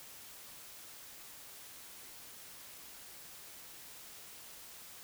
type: silence
effects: white hiss -52 dBFS RMS until 5.03 s